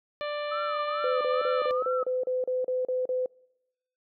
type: harmonic tone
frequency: 590 Hz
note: D5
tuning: 8 cents sharp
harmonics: 1 / 2 / 3 / 4 / 5 / 6 / 7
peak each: -31 / -37 / -41 / -43 / -45 / -47 / -48 dBFS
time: 0.21-1.71 s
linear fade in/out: 0 ms
type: tone with vibrato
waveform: sine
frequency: 1271 Hz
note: D#6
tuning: 36 cents sharp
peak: -30 dBFS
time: 0.51-2.04 s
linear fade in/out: 10 ms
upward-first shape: sine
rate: 2.3 Hz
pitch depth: 120 cents each way
type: tone bursts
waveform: sine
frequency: 508 Hz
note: B4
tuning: 49 cents sharp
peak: -25 dBFS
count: 11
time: 1.04-3.26 s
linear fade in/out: 2 ms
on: 170 ms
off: 35 ms
effects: noise-tail reverb RT60 0.9 s tail -26 dB re dry

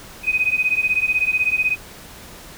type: beating tone pair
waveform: sine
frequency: 2500 / 2516 Hz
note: D#7 / D#7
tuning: +8 / +19 cents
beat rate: 16 Hz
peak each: -19 / -20 dBFS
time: 0.23-1.77 s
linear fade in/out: 50 ms
effects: pink hiss -40 dBFS RMS until 2.57 s

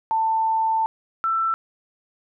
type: tone pair in turn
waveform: sine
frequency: 890 / 1333.5 Hz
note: A5 / E6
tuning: +20 / +20 cents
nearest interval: perfect fifth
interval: 700 cents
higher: second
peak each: -18 / -19 dBFS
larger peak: first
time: 0.11-0.86 / 1.24-1.54 s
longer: first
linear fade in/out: 0 ms
effects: none

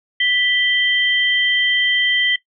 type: tone pair together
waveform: sine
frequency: 1975.5 / 3136 Hz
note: B6 / G7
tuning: 0 / 0 cents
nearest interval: minor sixth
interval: 800 cents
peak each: -17 / -17 dBFS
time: 0.2-2.36 s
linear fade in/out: 5 ms
effects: noise-tail reverb RT60 0.1 s tail -17 dB re dry

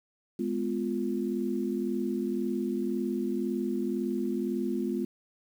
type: chord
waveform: sine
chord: F diminished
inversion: first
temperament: just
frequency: 209.5 / 251.4 / 349.2 Hz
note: Ab3 / Cb4 / F4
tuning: +15 / +31 / 0 cents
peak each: -32 dBFS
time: 0.39-5.05 s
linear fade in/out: 5 ms
effects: 9-bit

